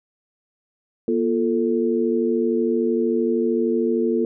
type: tone cluster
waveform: sine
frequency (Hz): 238.8 / 349.2 / 442.3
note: A#3 / F4 / A4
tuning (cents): +42 / 0 / +9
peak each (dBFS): -22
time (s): 1.08-4.25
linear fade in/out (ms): 2
effects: none